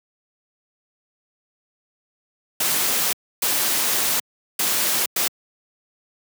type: noise bursts at uneven times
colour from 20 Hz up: white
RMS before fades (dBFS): -21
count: 4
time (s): 2.6-3.13 / 3.42-4.2 / 4.59-5.06 / 5.16-5.28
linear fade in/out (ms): 5
effects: high-pass 150 Hz 12 dB/octave